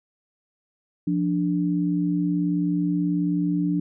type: tone pair together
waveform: sine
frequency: 174.61 / 293.2 Hz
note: F3 / D4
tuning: 0 / -3 cents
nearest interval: major sixth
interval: 897 cents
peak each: -23 dBFS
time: 1.07-3.8 s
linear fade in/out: 5 ms
effects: none